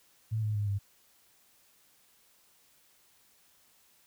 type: tone with pitch steps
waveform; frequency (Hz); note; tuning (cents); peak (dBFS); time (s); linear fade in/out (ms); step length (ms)
sine; 110.3 / 106.79 / 103.39 / 100.1; A2 / G#2 / G#2 / G2; +5 / +49 / -7 / +37; -28; 0.31-0.79; 20; 120
effects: white hiss -65 dBFS RMS until 4.06 s